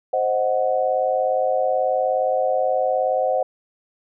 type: chord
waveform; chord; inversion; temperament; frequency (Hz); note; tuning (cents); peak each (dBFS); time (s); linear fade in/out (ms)
sine; C diminished; none; equal; 523.3 / 622.3 / 740; C5 / Eb5 / Gb5; 0 / 0 / 0; -21 / -23 / -22; 0.13-3.43; 5
effects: none